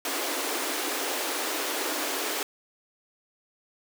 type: high-pass noise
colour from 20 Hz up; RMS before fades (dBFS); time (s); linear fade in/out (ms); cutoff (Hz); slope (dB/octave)
pink; -30; 0.05-2.43; 2; 270; 96
effects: none